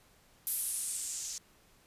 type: noise with low-pass filter sweep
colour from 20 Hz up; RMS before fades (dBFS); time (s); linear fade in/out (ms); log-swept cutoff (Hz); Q
violet; -37; 0.47-1.38; 0; 12000 to 6200; 3.2
effects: pink hiss -64 dBFS RMS until 1.86 s + resampled to 32000 Hz